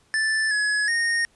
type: tone with pitch steps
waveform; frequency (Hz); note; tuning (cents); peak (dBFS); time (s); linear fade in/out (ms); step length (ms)
square; 1758 / 1691 / 1852; A6 / G#6 / A#6; -2 / +31 / -12; -21; 0.14-1.25; 0; 370
effects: pink hiss -61 dBFS RMS until 1.35 s + resampled to 24000 Hz